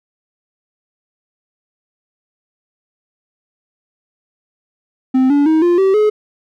triangle tone with pitch steps, 259.9 / 286.7 / 316.3 / 348.9 / 384.9 / 424.7 Hz, C4 / D4 / D#4 / F4 / G4 / G#4, -11 / -42 / +29 / -2 / -32 / +39 cents, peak -7 dBFS, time 5.14-6.1 s, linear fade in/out 10 ms, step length 160 ms, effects none

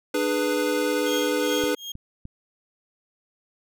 square chord, G# diminished, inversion second, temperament equal with one note detuned, 298.5 / 415.3 / 493.9 Hz, D4 / G#4 / B4, +28 / 0 / 0 cents, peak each -27 / -28 / -26 dBFS, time 0.14-1.75 s, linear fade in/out 5 ms
35% pulse tone with tremolo, 3244 Hz, G#7, 41 cents flat, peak -26 dBFS, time 1.06-1.92 s, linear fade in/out 5 ms, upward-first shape triangle, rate 2.5 Hz, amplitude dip 100%
clicks, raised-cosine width 5 ms, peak -26 dBFS, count 3, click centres 1.638 / 1.954 / 2.254 s
effects none

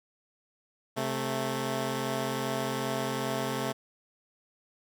10% pulse tone pair together, 132.57 / 220.1 Hz, C3 / A3, +23 / +1 cents, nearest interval major sixth, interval 878 cents, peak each -24 dBFS, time 0.96-3.73 s, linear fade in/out 20 ms, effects none

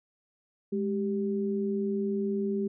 sine tone pair together, 207.4 / 391.5 Hz, G#3 / G4, -2 / -2 cents, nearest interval major seventh, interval 1100 cents, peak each -29 / -30 dBFS, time 0.72-2.68 s, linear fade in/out 10 ms, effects none

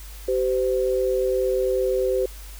sine tone pair together, 384.3 / 513 Hz, G4 / C5, -34 / -34 cents, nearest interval perfect fourth, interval 500 cents, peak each -22 dBFS, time 0.28-2.26 s, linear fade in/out 5 ms, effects added 50 Hz sine -37 dBFS peak until 2.59 s + white hiss -45 dBFS RMS until 2.59 s

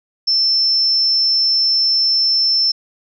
sine tone, 5330 Hz, E8, 18 cents sharp, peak -12 dBFS, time 0.27-2.72 s, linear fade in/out 10 ms, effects none

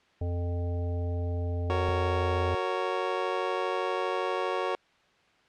harmonic tone, 87.31 Hz, F2, in tune, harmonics 1 / 3 / 5 / 7 / 9, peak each -28 / -41 / -40 / -42 / -48 dBFS, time 0.21-2.55 s, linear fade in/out 5 ms
25% pulse chord, F# major, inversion none, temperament just, 370 / 462.5 / 555 Hz, F#4 / A#4 / C#5, 0 / -14 / +2 cents, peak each -28 / -29 / -29 dBFS, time 1.7-4.75 s, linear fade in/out 0 ms
click, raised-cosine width 5 ms, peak -26 dBFS, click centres 1.888 s
effects white hiss -63 dBFS RMS until 5.48 s + low-pass 3000 Hz 12 dB/octave

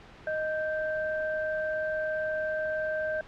sine tone pair together, 622.3 / 1565.7 Hz, D#5 / G6, 0 / -3 cents, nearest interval octave + major third, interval 1597 cents, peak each -29 / -33 dBFS, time 0.27-3.21 s, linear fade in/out 2 ms, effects pink hiss -50 dBFS RMS until 3.27 s + low-pass 3000 Hz 12 dB/octave

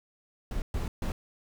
brown noise bursts at uneven times, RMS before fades -31 dBFS, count 3, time 0.51-0.62 / 0.74-0.88 / 1.02-1.12 s, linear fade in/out 2 ms, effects none

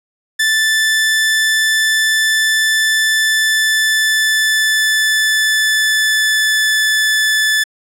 sawtooth tone with pitch glide, 1758 to 1741.8 Hz, A6 to A6, -2 to -18 cents, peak -8 dBFS, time 0.39-7.64 s, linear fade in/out 10 ms, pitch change -16 cents, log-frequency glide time 3.01-6.73 s, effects low-pass 12000 Hz 12 dB/octave

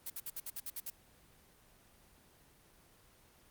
blue noise bursts, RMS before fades -41 dBFS, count 9, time 0.06-0.901 s, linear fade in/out 5 ms, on 41 ms, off 59 ms, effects pink hiss -64 dBFS RMS until 3.5 s + Opus 24 kbps

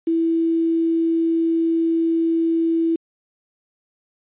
sine tone with quantisation, 329.6 Hz, E4, in tune, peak -16 dBFS, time 0.07-2.96 s, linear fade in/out 5 ms, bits 7, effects resampled to 8000 Hz

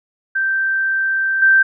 sine tone with level steps, 1564 Hz, G6, 4 cents flat, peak -15 / -8 dBFS, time 0.35-1.63 s, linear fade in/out 10 ms, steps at 1.42 s, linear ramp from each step 5 ms, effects none

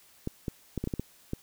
clicks, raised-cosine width 3 ms, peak -18 dBFS, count 8, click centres 0.274 / 0.482 / 0.777 / 0.84 / 0.874 / 0.938 / 0.996 / 1.334 s, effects white hiss -59 dBFS RMS until 1.42 s

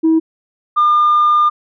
sine tone pair in turn, 322.1 / 1205.6 Hz, E4 / D6, -40 / +45 cents, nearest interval octave + major seventh, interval 2285 cents, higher second, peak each -7 dBFS, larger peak neither, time 0.03-0.2 / 0.76-1.5 s, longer second, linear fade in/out 20 ms, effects tanh soft clip ceiling -6 dBFS

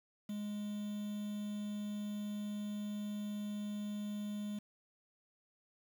triangle tone with quantisation, 207.7 Hz, G#3, in tune, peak -36 dBFS, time 0.29-4.59 s, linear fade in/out 5 ms, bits 9, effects none

